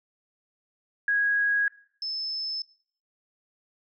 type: tone pair in turn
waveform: sine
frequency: 1652 / 5245 Hz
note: G#6 / E8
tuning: -10 / -10 cents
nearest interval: octave + minor sixth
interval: 2000 cents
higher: second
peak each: -21 / -29 dBFS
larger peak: first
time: 1.08-1.68 / 2.02-2.62 s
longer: neither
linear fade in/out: 2 ms
effects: noise-tail reverb RT60 0.6 s tail -20 dB re dry